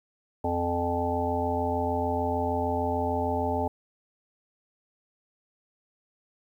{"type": "harmonic tone", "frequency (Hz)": 86.6, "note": "F2", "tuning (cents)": -14, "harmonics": [1, 3, 5, 7, 9, 10], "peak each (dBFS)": [-32, -32, -32, -32, -32, -32], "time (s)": [0.44, 3.68], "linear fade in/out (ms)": 5, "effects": ["10-bit"]}